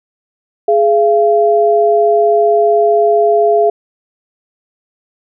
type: tone pair together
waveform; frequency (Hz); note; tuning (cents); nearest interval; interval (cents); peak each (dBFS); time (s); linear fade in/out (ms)
sine; 418.6 / 683; G#4 / F5; +14 / -39; minor sixth; 847; -10; 0.68-3.7; 5
effects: none